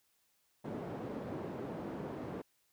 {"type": "band-pass noise", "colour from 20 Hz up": "white", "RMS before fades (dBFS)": -42, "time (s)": [0.64, 2.42], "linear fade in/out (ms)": 10, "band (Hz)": [130, 450], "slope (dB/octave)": 12, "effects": ["white hiss -75 dBFS RMS until 2.72 s"]}